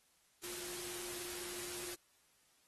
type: tone in noise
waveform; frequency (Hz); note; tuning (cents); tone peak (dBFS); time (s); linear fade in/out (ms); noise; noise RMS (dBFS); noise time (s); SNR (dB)
sine; 354.1; F4; +24; -51; 0.43-1.95; 10; white; -45; 0.43-1.95; -9
effects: white hiss -72 dBFS RMS until 2.67 s + AAC 32 kbps